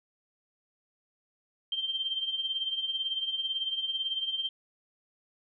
sine tone with tremolo, 3147 Hz, G7, 6 cents sharp, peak -26 dBFS, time 1.72-4.49 s, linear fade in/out 2 ms, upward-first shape triangle, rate 18 Hz, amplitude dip 75%, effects none

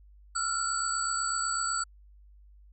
sine tone cluster, 1342 / 1410 / 4544 / 7810 Hz, E6 / F6 / C#8 / B8, +31 / +16 / +42 / -20 cents, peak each -32 / -34 / -37 / -32 dBFS, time 0.35-1.84 s, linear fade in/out 10 ms, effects added 50 Hz sine -52 dBFS peak until 2.72 s

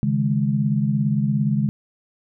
sine chord, C# suspended second, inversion none, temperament just, 138.59 / 155.92 / 207.9 Hz, C#3 / D#3 / G#3, 0 / +4 / +2 cents, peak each -21 / -24 / -21 dBFS, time 0.03-1.69 s, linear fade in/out 0 ms, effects none

